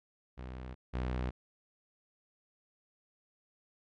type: tone pair in turn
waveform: sawtooth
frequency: 63.2 / 62.62 Hz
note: B1 / B1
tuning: +41 / +25 cents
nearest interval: unison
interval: 16 cents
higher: first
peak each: -38 / -29 dBFS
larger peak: second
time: 0.37-0.75 / 0.93-1.31 s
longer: neither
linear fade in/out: 20 ms
effects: low-pass 3000 Hz 12 dB/octave